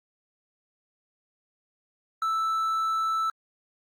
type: tone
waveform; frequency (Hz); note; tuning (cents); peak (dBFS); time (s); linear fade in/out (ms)
triangle; 1318.5; E6; 0; -22; 2.22-3.3; 2
effects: Opus 48 kbps